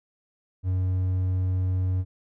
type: tone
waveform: triangle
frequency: 92.5 Hz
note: F#2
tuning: in tune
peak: -20 dBFS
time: 0.63-2.05 s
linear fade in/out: 50 ms
effects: none